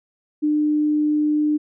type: tone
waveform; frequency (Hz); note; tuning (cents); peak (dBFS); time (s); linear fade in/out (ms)
sine; 300.6; D4; +40; -16; 0.42-1.58; 20
effects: none

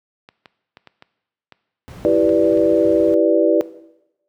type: clicks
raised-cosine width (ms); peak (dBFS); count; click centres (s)
0.3; -24; 8; 0.289 / 0.458 / 0.771 / 0.873 / 1.024 / 1.523 / 2.292 / 2.574
type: noise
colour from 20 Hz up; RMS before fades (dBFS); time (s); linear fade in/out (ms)
brown; -31; 1.88-3.14; 0
type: chord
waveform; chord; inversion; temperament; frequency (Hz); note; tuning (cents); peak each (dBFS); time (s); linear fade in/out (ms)
sine; E minor seventh; none; equal with one note detuned; 329.6 / 389.7 / 493.9 / 587.3; E4 / G4 / B4 / D5; 0 / -10 / 0 / 0; -17 / -19 / -17 / -16; 2.05-3.61; 0
effects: noise-tail reverb RT60 0.9 s tail -17 dB re dry + high-pass 100 Hz 12 dB/octave

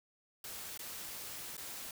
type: noise with dropouts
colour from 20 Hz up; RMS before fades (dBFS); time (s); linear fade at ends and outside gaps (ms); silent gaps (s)
white; -45; 0.44-1.91; 2; 0.776-0.792 / 1.568-1.578
effects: none

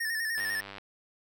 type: tone with vibrato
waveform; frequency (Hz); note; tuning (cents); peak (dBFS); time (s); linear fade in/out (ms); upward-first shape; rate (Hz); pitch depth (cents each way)
square; 1800; A6; +39; -30; 0-0.61; 10; square; 10; 49
type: click train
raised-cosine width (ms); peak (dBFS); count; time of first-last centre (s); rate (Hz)
0.3; -26; 41; 0.38-0.783; 99.3
effects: none

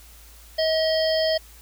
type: harmonic tone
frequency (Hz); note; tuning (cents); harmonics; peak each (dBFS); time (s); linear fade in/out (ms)
637; D#5; +41; 1 / 3 / 5 / 7 / 8; -20 / -32 / -31 / -31 / -29; 0.58-1.38; 10
effects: added 56 Hz sine -47 dBFS peak until 1.61 s + white hiss -50 dBFS RMS until 1.61 s

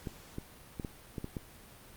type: clicks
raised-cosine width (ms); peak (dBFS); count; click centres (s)
3; -24; 7; 0.072 / 0.384 / 0.798 / 0.848 / 1.182 / 1.244 / 1.368
effects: pink hiss -54 dBFS RMS until 1.96 s + Opus 48 kbps

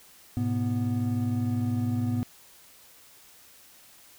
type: tone cluster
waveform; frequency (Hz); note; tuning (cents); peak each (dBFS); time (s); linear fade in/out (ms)
triangle; 106.3 / 126.1 / 245.7; G#2 / B2 / B3; +41 / +36 / -9; -26 / -32 / -26; 0.37-2.23; 0
effects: white hiss -54 dBFS RMS until 4.18 s

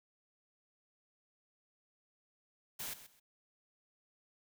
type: noise with echo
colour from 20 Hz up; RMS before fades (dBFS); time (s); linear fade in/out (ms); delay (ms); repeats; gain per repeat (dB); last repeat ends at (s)
white; -42; 2.79-2.94; 10; 130; 2; -13; 3.2
effects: none

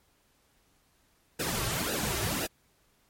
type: noise with flanger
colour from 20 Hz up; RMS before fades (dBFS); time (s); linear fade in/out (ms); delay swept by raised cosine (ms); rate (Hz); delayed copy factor
pink; -31; 1.39-2.47; 10; 0.9 to 4.1; 1.9; -0.95
effects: pink hiss -68 dBFS RMS until 3.09 s + MP3 64 kbps

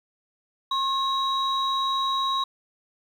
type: tone pair together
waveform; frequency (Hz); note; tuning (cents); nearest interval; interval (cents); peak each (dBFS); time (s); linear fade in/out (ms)
sine; 1076 / 3834; C6 / A#7; +48 / +48; octave + minor seventh; 2200; -23 / -26; 0.71-2.44; 5
effects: tanh soft clip ceiling -16 dBFS + 9-bit

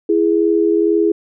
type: tone pair together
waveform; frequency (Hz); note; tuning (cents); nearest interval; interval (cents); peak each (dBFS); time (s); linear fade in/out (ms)
sine; 333.2 / 415.3; E4 / G#4; +19 / 0; major third; 381; -14; 0.09-1.12; 5
effects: none

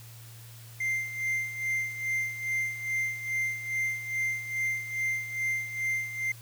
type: tone with tremolo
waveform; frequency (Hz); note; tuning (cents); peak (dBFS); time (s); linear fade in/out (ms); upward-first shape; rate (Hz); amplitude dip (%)
triangle; 2093; C7; 0; -24; 0.8-6.32; 5; sine; 2.4; 70
effects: added 115 Hz sine -46 dBFS peak until 6.41 s + white hiss -52 dBFS RMS until 6.41 s

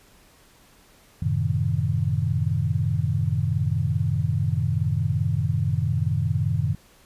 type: chord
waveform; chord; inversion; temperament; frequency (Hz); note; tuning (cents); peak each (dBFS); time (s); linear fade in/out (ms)
sine; F# diminished seventh; none; equal; 92.5 / 110 / 130.81 / 155.56; F#2 / A2 / C3 / Eb3; 0 / 0 / 0 / 0; -26; 1.22-6.75; 5
effects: pink hiss -55 dBFS RMS until 7.05 s + resampled to 32000 Hz

